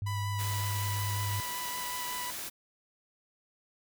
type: tone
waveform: sine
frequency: 101.3 Hz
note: G#2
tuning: 43 cents flat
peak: -31 dBFS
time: 0.02-1.4 s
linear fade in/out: 0 ms
type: tone with vibrato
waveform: sawtooth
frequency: 987.8 Hz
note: B5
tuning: in tune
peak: -33 dBFS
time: 0.06-2.31 s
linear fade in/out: 10 ms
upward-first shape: sine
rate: 5.4 Hz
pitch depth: 14 cents each way
type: noise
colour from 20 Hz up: white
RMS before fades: -39 dBFS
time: 0.38-2.5 s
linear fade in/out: 20 ms
effects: none